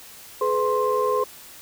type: tone cluster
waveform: sine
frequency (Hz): 424.6 / 503 / 1052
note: G#4 / B4 / C6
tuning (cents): +38 / +32 / +9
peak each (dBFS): -23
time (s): 0.41-1.24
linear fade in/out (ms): 5
effects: tanh soft clip ceiling -10 dBFS + white hiss -44 dBFS RMS until 1.61 s